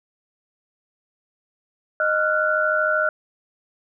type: tone cluster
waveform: sine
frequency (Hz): 618 / 1382 / 1475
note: D#5 / F6 / F#6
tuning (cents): -12 / -19 / -6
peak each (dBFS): -22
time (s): 2-3.09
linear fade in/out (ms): 2
effects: none